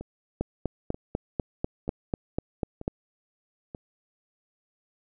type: two click trains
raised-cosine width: 2 ms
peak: -13 / -24 dBFS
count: 11 / 5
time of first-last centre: 0.41-2.879 / 0.01-3.748 s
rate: 4.05 / 1.07 Hz
effects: none